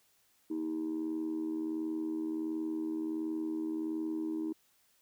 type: tone with amplitude modulation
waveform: sine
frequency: 316.8 Hz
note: D#4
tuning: 31 cents sharp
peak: -28 dBFS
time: 0.5-4.53 s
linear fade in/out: 10 ms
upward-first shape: sine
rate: 81.4 Hz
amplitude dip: 75%
effects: tanh soft clip ceiling -28 dBFS + white hiss -70 dBFS RMS until 5.01 s